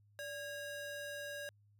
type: ring-modulated tone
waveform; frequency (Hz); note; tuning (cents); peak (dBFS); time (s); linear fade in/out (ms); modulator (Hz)
square; 1108.7; C#6; 0; -40; 0.19-1.49; 0; 527
effects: added 103 Hz sine -65 dBFS peak until 1.79 s